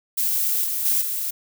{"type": "noise with level steps", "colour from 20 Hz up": "violet", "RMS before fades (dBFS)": [-22, -25, -20, -26], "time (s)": [0.17, 1.31], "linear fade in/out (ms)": 10, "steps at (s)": [0.64, 0.85, 1.01], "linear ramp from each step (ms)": 5, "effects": []}